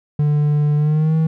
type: tone with pitch glide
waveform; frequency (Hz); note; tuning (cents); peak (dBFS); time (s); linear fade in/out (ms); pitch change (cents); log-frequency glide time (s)
triangle; 148.1 to 159.65; D3 to D#3; +15 to +45; -11; 0.19-1.27; 5; +130; 0.77-1.16
effects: none